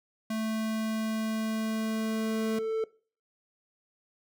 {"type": "tone", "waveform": "square", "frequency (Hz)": 220, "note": "A3", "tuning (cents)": 0, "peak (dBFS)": -30, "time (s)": [0.3, 2.59], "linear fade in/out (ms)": 5}
{"type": "tone with exponential growth", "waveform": "triangle", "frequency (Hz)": 443.3, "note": "A4", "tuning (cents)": 13, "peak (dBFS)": -23, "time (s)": [0.44, 2.84], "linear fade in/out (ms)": 2, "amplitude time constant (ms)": 520}
{"effects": ["noise-tail reverb RT60 0.4 s tail -21 dB re dry"]}